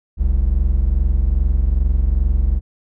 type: tone pair together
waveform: triangle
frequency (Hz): 45.05 / 67.5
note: F#1 / C#2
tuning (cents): -45 / -45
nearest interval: perfect fifth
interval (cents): 700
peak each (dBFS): -14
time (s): 0.17-2.61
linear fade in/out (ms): 50
effects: none